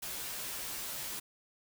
white noise with comb filter, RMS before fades -40 dBFS, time 0.02-1.2 s, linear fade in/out 10 ms, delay 12 ms, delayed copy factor -0.95, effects none

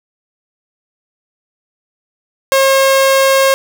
sawtooth tone, 539 Hz, C#5, 49 cents flat, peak -4 dBFS, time 2.52-3.54 s, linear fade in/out 0 ms, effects none

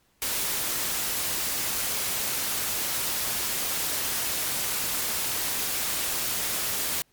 white noise, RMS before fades -28 dBFS, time 0.22-7.02 s, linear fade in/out 0 ms, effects pink hiss -66 dBFS RMS until 7.12 s + MP3 96 kbps

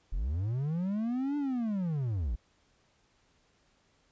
triangle linear two-way sweep, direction up then down, 34.65 to 295.1 to 47.73 Hz, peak -27 dBFS, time 0.12-2.36 s, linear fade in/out 10 ms, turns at 1.37 s, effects pink hiss -69 dBFS RMS until 4.11 s + resampled to 16000 Hz

